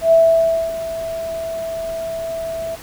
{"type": "tone with ADSR envelope", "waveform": "sine", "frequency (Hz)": 658, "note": "E5", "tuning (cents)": -3, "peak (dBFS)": -7, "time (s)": [0.01, 2.76], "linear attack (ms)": 110, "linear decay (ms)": 600, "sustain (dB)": -15, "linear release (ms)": 15, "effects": ["pink hiss -37 dBFS RMS until 2.82 s"]}